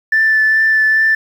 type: tone with vibrato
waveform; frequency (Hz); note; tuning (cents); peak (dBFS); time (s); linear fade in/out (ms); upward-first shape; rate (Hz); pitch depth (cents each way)
sine; 1760; A6; 0; -8; 0.12-1.15; 5; triangle; 2.4; 14
effects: tanh soft clip ceiling -5 dBFS + 7-bit